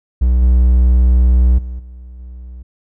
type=tone with level steps; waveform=triangle; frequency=61.74 Hz; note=B1; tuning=in tune; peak=-7 / -5 / -20 / -29 / -27 dBFS; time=0.21-2.63 s; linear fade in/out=10 ms; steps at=0.42 / 1.58 / 1.79 / 2.19 s; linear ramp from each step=5 ms; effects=none